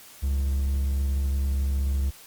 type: tone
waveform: triangle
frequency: 68.6 Hz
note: C#2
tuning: 17 cents flat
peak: -20 dBFS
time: 0.22-2.11 s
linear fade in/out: 20 ms
effects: white hiss -48 dBFS RMS until 2.26 s + Opus 48 kbps